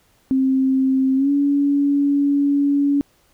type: tone with pitch glide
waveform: sine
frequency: 264.5 to 283.5 Hz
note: C4 to C#4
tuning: +19 to +39 cents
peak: -14 dBFS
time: 0.31-3.01 s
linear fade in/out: 0 ms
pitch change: +120 cents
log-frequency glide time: 1.16-1.3 s
effects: pink hiss -59 dBFS RMS until 3.33 s